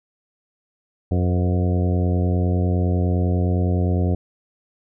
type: harmonic tone with a mistuned harmonic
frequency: 89.9 Hz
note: F#2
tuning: 49 cents flat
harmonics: 1 / 2 / 3 / 4 / 5 / 6 / 7 / 8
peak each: -18 / -24 / -28 / -30 / -32 / -34 / -35 / -36 dBFS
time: 1.11-4.15 s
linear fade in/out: 5 ms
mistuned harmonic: 6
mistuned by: -41 cents
effects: none